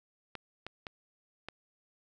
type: clicks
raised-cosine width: 0.3 ms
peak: -24 dBFS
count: 4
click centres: 0.353 / 0.666 / 0.868 / 1.486 s
effects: none